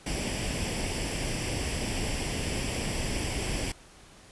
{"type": "noise with comb filter", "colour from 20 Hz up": "pink", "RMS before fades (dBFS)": -31, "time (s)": [0.06, 3.72], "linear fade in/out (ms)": 5, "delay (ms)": 0.38, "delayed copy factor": 0.65, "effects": ["pink hiss -53 dBFS RMS until 4.31 s", "resampled to 24000 Hz"]}